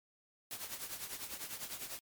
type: noise with tremolo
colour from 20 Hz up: white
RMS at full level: -41 dBFS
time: 0.51-1.99 s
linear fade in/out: 0 ms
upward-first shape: triangle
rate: 10 Hz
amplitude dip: 75%
effects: MP3 96 kbps